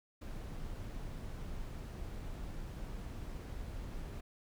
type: noise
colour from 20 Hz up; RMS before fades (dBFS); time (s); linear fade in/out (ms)
brown; -43; 0.21-4.21; 10
effects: none